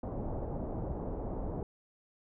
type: low-pass noise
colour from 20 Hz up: pink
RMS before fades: -37 dBFS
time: 0.03-1.63 s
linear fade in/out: 2 ms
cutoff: 780 Hz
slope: 24 dB/octave
effects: none